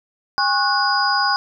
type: tone cluster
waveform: sine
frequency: 812 / 1092 / 1473 / 4930 Hz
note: G#5 / C#6 / F#6 / D#8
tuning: -39 / -26 / -8 / -17 cents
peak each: -21 dBFS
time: 0.38-1.36 s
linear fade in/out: 0 ms
effects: none